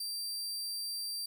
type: tone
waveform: sawtooth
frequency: 4699 Hz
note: D8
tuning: in tune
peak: -33 dBFS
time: 0-1.26 s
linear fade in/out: 5 ms
effects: none